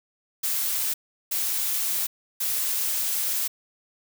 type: noise bursts at uneven times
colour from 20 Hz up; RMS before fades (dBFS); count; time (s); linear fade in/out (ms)
blue; -26; 3; 0.43-0.94 / 1.31-2.07 / 2.4-3.48; 10
effects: none